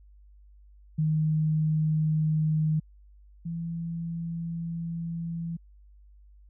sine tone pair in turn, 155.56 / 167.3 Hz, D#3 / E3, 0 / +26 cents, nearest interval minor second, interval 126 cents, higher second, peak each -22 / -30 dBFS, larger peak first, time 0.98-2.8 / 3.45-5.57 s, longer second, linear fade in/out 10 ms, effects added 50 Hz sine -51 dBFS peak until 6.49 s

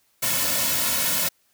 white noise with comb filter, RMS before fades -23 dBFS, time 0.22-1.29 s, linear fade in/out 10 ms, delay 2.5 ms, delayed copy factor -0.9, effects white hiss -65 dBFS RMS until 1.53 s

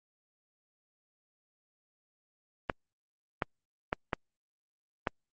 clicks, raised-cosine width 0.5 ms, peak -13 dBFS, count 5, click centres 2.698 / 3.422 / 3.929 / 4.132 / 5.072 s, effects Opus 32 kbps

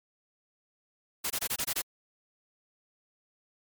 white noise bursts, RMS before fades -31 dBFS, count 7, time 1.24-1.819 s, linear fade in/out 10 ms, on 63 ms, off 23 ms, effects MP3 96 kbps

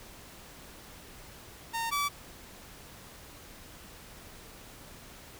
sawtooth tone pair in turn, 917 / 1151.9 Hz, A#5 / D6, -29 / -34 cents, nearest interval major third, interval 395 cents, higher second, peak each -27 / -24 dBFS, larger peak second, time 1.73-1.91 / 1.91-2.09 s, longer neither, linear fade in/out 20 ms, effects pink hiss -50 dBFS RMS until 5.39 s

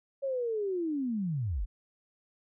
sine linear sweep, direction down, 557 to 34.27 Hz, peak -29 dBFS, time 0.22-1.66 s, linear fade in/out 20 ms, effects none

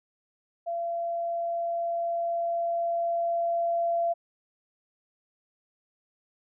sine tone with level ramp, 681 Hz, F5, 44 cents flat, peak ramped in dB -28 to -23 dBFS, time 0.66-4.14 s, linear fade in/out 20 ms, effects none

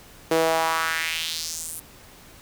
sawtooth tone with high-pass filter sweep, 162.3 Hz, E3, 27 cents flat, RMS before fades -25 dBFS, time 0.31-1.8 s, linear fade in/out 5 ms, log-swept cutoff 410 to 11000 Hz, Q 2.5, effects pink hiss -48 dBFS RMS until 2.41 s

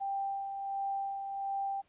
sine tone with tremolo, 788 Hz, G5, 9 cents sharp, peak -31 dBFS, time 0-1.82 s, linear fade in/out 20 ms, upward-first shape sine, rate 1.4 Hz, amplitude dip 45%, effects pink hiss -71 dBFS RMS until 1.88 s + resampled to 8000 Hz

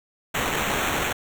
violet noise with sample-and-hold, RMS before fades -25 dBFS, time 0.34-1.13 s, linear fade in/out 10 ms, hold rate 4900 Hz, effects none

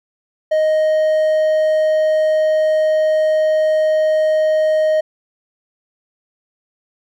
triangle tone, 623 Hz, D#5, 2 cents sharp, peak -10 dBFS, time 0.51-5.01 s, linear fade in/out 10 ms, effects none

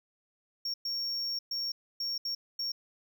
triangle tone bursts at uneven times, 5520 Hz, F8, 21 cents flat, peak -30 dBFS, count 6, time 0.65-0.74 / 0.85-1.39 / 1.51-1.72 / 2-2.18 / 2.25-2.35 / 2.59-2.72 s, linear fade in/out 5 ms, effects none

